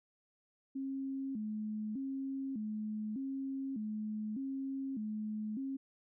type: tone with vibrato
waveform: sine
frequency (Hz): 240.3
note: B3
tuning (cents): -47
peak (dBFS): -36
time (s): 0.75-5.77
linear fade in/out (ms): 10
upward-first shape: square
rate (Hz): 0.83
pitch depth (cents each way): 200
effects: none